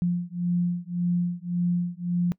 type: beating tone pair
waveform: sine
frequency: 174.61 / 176.41 Hz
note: F3 / F3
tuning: 0 / +18 cents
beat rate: 1.8 Hz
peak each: -26 dBFS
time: 0.02-2.32 s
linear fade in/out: 0 ms
effects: noise-tail reverb RT60 0.1 s tail -22 dB re dry